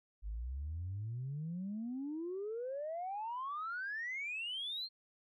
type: exponential sweep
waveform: sine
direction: up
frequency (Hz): 49.21 to 4273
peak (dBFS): -37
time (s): 0.22-4.89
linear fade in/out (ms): 50
effects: tanh soft clip ceiling -34 dBFS